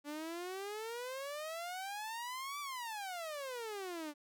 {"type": "exponential two-way sweep", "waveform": "sawtooth", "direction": "up then down", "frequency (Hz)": [287.1, 1174.7, 287.1], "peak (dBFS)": -37, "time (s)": [0.04, 4.14], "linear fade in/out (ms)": 50, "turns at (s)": 2.6, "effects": []}